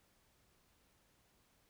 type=silence; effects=pink hiss -73 dBFS RMS until 1.69 s